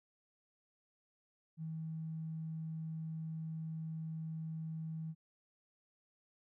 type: tone with tanh clipping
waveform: triangle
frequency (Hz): 160.1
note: D#3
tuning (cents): +50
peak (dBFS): -39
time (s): 1.57-5.15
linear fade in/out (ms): 50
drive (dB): 3
effects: none